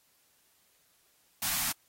white band-stop noise, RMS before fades -31 dBFS, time 1.42-1.72 s, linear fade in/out 5 ms, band 300 to 640 Hz, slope 96 dB/octave, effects white hiss -68 dBFS RMS until 1.88 s + AAC 48 kbps

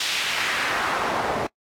pink noise with band-pass filter sweep, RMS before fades -25 dBFS, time 0-1.47 s, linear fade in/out 5 ms, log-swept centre 3800 to 590 Hz, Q 1.3, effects noise-tail reverb RT60 0.1 s tail -24 dB re dry + AAC 64 kbps

